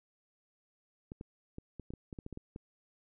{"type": "clicks", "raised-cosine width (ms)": 3, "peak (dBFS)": -30, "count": 12, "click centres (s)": [1.119, 1.211, 1.584, 1.797, 1.905, 1.937, 2.128, 2.188, 2.264, 2.327, 2.374, 2.561], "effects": []}